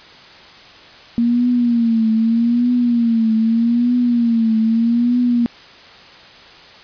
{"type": "tone with vibrato", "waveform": "sine", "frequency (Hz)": 233.1, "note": "A#3", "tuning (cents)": 0, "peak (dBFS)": -12, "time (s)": [1.18, 5.46], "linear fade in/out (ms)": 0, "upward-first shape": "triangle", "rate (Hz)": 0.81, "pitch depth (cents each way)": 100, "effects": ["white hiss -41 dBFS RMS until 6.83 s", "resampled to 11025 Hz"]}